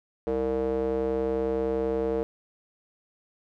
square tone with band-pass filter, 65.41 Hz, C2, in tune, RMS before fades -27 dBFS, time 0.27-2.23 s, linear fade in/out 0 ms, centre 460 Hz, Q 4, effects none

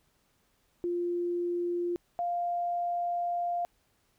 sine tone pair in turn, 349.2 / 698.4 Hz, F4 / F5, 0 / 0 cents, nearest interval octave, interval 1200 cents, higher second, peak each -28 dBFS, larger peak neither, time 0.84-1.96 / 2.19-3.65 s, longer second, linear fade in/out 0 ms, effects pink hiss -71 dBFS RMS until 4.18 s

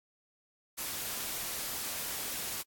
white noise, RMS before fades -37 dBFS, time 0.77-2.63 s, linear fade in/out 20 ms, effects AAC 64 kbps

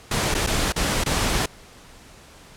pink noise with dropouts, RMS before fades -22 dBFS, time 0.11-1.46 s, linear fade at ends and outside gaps 5 ms, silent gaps 0.343-0.348 / 0.465-0.471 / 0.723-0.761 / 1.039-1.06 s, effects pink hiss -47 dBFS RMS until 2.56 s + low-pass 10000 Hz 12 dB/octave

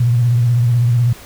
sine tone with vibrato, 120 Hz, B2, 49 cents flat, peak -10 dBFS, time 0-1.13 s, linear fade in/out 5 ms, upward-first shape sine, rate 16 Hz, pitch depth 57 cents each way, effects pink hiss -38 dBFS RMS until 1.25 s

